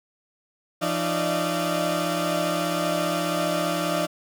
30% pulse tone cluster, 171.7 / 305.1 / 577 / 612 / 683 Hz, F3 / D#4 / D5 / D#5 / F5, -29 / -34 / -31 / -29 / -39 cents, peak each -27 dBFS, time 0.81-4.07 s, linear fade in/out 20 ms, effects none

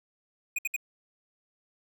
square tone bursts, 2473 Hz, D#7, 11 cents flat, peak -28 dBFS, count 3, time 0.56-0.764 s, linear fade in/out 5 ms, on 26 ms, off 63 ms, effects none

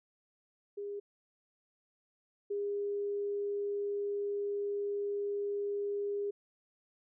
sine tone pair in turn, 406.2 / 406.2 Hz, G#4 / G#4, -38 / -38 cents, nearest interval unison, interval 0 cents, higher neither, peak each -37 / -32 dBFS, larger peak second, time 0.77-1 / 2.5-6.31 s, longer second, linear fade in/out 10 ms, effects none

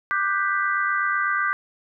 sine chord, G major seventh, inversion second, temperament equal with one note detuned, 1185.6 / 1480 / 1568 / 1975.5 Hz, D6 / F#6 / G6 / B6, +16 / 0 / 0 / 0 cents, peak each -24 / -29 / -24 / -29 dBFS, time 0.11-1.53 s, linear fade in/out 0 ms, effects none

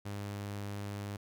sawtooth tone, 101.5 Hz, G#2, 39 cents flat, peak -34 dBFS, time 0.05-1.17 s, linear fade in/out 10 ms, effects none

